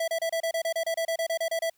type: tone bursts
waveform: square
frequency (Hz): 659.3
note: E5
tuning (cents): 0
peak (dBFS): -26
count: 16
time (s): 0-1.699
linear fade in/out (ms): 5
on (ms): 79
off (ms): 29
effects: white hiss -69 dBFS RMS until 1.77 s